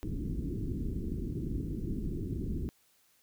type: low-pass noise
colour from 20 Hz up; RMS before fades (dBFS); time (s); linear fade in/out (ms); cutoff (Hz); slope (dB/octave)
pink; -35; 0.03-2.69; 0; 370; 48
effects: white hiss -68 dBFS RMS until 3.22 s